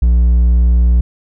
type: tone with hard clipping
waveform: sine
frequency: 59.9 Hz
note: A#1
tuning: 48 cents sharp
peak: -8 dBFS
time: 0.02-1.01 s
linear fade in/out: 5 ms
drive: 3 dB
effects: none